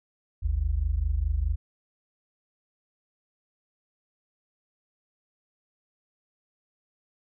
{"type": "tone pair together", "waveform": "sine", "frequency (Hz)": [51.41, 76.2], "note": ["G#1", "D#2"], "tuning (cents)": [-17, -36], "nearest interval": "perfect fifth", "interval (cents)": 681, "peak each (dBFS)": -26, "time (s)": [0.42, 1.56], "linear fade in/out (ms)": 20, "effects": []}